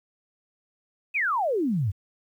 sine exponential sweep, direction down, 2637 to 88.2 Hz, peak -22 dBFS, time 1.14-1.92 s, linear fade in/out 20 ms, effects 10-bit

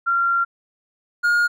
sine / triangle tone pair in turn, 1379 / 1425.2 Hz, F6 / F6, -22 / +35 cents, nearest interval minor second, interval 57 cents, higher second, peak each -16 / -13 dBFS, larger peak second, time 0.06-0.45 / 1.23-1.48 s, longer first, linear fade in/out 20 ms, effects none

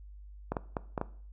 clicks, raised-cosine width 1 ms, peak -17 dBFS, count 5, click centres 0.52 / 0.568 / 0.768 / 0.978 / 1.014 s, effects noise-tail reverb RT60 0.5 s tail -18 dB re dry + added 50 Hz sine -46 dBFS peak until 1.32 s

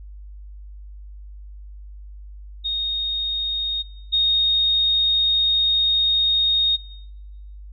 sine tone pair in turn, 3715 / 3715 Hz, A#7 / A#7, -7 / -7 cents, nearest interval unison, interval 0 cents, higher neither, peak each -21 / -15 dBFS, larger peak second, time 2.64-3.83 / 4.12-6.77 s, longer second, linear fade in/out 20 ms, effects noise-tail reverb RT60 1.0 s tail -23 dB re dry + added 50 Hz sine -36 dBFS peak until 7.72 s

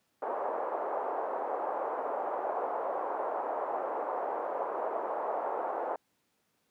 pink band-pass noise, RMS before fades -34 dBFS, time 0.22-5.96 s, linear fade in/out 5 ms, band 490 to 980 Hz, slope 24 dB/octave, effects pink hiss -75 dBFS RMS until 6.7 s + high-pass 150 Hz 12 dB/octave

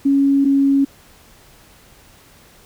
sine tone pair in turn, 277.2 / 276.1 Hz, C#4 / C#4, 0 / -7 cents, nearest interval unison, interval 7 cents, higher first, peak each -11 dBFS, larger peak neither, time 0.05-0.45 / 0.45-0.85 s, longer neither, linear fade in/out 10 ms, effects pink hiss -48 dBFS RMS until 2.65 s

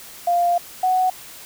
sine tone pair in turn, 698 / 741.6 Hz, F5 / F#5, -1 / +4 cents, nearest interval minor second, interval 105 cents, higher second, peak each -15 dBFS, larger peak neither, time 0.27-0.58 / 0.83-1.1 s, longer first, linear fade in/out 5 ms, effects white hiss -40 dBFS RMS until 1.45 s

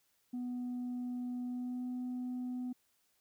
sine tone with pitch glide, 246.9 to 249.8 Hz, B3 to B3, 0 to +20 cents, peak -34 dBFS, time 0.33-2.73 s, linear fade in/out 10 ms, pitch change +20 cents, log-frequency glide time 1.45-1.88 s, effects tanh soft clip ceiling -35 dBFS + white hiss -75 dBFS RMS until 3.2 s

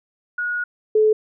sine tone pair in turn, 1450 / 431.1 Hz, F#6 / A4, -35 / -35 cents, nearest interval octave + major sixth, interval 2100 cents, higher first, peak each -21 / -12 dBFS, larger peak second, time 0.38-0.64 / 0.95-1.13 s, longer first, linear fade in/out 5 ms, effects none

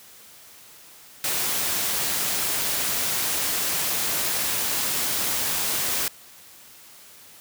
white noise, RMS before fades -25 dBFS, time 1.24-6.08 s, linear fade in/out 2 ms, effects white hiss -48 dBFS RMS until 7.4 s + high-pass 60 Hz 12 dB/octave

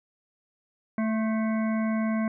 harmonic tone with a mistuned harmonic, 220.7 Hz, A3, 5 cents sharp, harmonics 1 / 3 / 5 / 7 / 9 / 10, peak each -24 / -34 / -38 / -41 / -43 / -44 dBFS, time 0.98-2.28 s, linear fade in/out 2 ms, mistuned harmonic 5, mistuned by -33 cents, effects none

